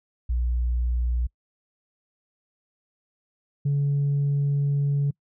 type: tone pair in turn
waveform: sine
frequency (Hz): 60.2 / 142.03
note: B1 / C#3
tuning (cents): -44 / +42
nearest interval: octave + minor third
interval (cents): 1486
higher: second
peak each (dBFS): -20 / -18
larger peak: second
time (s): 0.29-1.27 / 3.65-5.11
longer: second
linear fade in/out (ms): 10
effects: noise-tail reverb RT60 0.1 s tail -26 dB re dry + tanh soft clip ceiling -18 dBFS